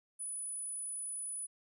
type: tone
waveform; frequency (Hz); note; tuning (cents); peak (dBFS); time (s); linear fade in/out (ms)
sine; 9930; D#9; -5; -38; 0.19-1.47; 20
effects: none